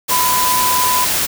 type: tone in noise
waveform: sine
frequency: 1000 Hz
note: B5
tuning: 21 cents sharp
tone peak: -15 dBFS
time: 0.1-1.06 s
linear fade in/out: 20 ms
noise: white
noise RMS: -17 dBFS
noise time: 0.08-1.27 s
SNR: -1 dB
effects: none